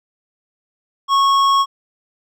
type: tone with hard clipping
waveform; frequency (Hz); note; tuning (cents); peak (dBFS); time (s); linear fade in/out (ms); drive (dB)
sine; 1100; C#6; -14; -13; 1.08-1.66; 50; 10
effects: none